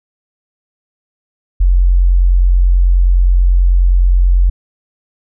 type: tone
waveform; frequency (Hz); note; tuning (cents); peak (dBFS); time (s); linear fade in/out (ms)
sine; 44.69; F1; +41; -6; 1.6-4.5; 10
effects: none